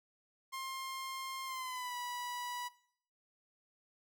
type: tone with pitch glide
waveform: sawtooth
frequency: 1061 to 978.6 Hz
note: C6 to B5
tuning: +24 to -16 cents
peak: -36 dBFS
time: 0.52-2.69 s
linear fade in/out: 20 ms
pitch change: -140 cents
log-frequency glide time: 1.45-1.95 s
effects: noise-tail reverb RT60 0.6 s tail -18 dB re dry